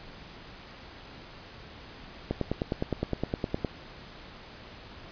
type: click train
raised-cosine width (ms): 2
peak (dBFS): -14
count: 14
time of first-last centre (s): 2.31-3.647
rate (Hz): 9.72
effects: pink hiss -47 dBFS RMS until 5.11 s + resampled to 11025 Hz